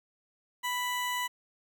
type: tone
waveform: 20% pulse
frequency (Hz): 989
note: B5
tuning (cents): +2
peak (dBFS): -25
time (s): 0.63-1.28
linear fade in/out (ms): 20
effects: 10-bit